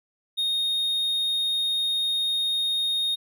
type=tone; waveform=triangle; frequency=3708 Hz; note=A#7; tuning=10 cents flat; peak=-21 dBFS; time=0.37-3.16 s; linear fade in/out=20 ms; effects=none